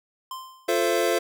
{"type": "tone with exponential decay", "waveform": "square", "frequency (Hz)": 1042, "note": "C6", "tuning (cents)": -7, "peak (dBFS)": -31, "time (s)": [0.31, 0.87], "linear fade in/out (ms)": 2, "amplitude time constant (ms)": 120}
{"type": "chord", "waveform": "square", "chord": "F major seventh", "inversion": "none", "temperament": "equal with one note detuned", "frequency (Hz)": [349.2, 440, 523.3, 674.3], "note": ["F4", "A4", "C5", "E5"], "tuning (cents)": [0, 0, 0, 39], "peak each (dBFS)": -27, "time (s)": [0.68, 1.19], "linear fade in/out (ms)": 10}
{"effects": []}